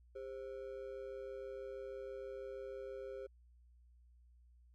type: ring-modulated tone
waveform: triangle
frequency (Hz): 464.4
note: A#4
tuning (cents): -7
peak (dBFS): -39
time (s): 0.15-3.27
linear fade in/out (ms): 10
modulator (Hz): 63.1
effects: added 60 Hz sine -62 dBFS peak until 4.74 s